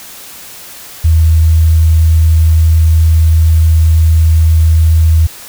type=tone; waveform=sine; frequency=80.5 Hz; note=E2; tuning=41 cents flat; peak=-4 dBFS; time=1.04-5.27 s; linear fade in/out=10 ms; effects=white hiss -31 dBFS RMS until 5.48 s